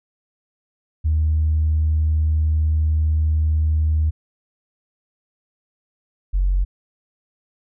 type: tone pair in turn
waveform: sine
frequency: 77.78 / 46.25 Hz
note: D#2 / F#1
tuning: 0 / 0 cents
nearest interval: major sixth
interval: 900 cents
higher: first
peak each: -14 dBFS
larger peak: neither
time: 1.04-4.11 / 6.33-6.65 s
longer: first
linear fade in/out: 20 ms
effects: tanh soft clip ceiling -11 dBFS